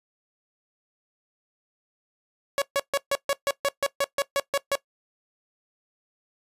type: tone bursts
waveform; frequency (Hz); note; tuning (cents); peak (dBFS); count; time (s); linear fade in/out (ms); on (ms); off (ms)
sawtooth; 559; C#5; +14; -17; 13; 2.58-4.754; 0; 38; 140
effects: noise-tail reverb RT60 0.1 s tail -18 dB re dry + resampled to 32000 Hz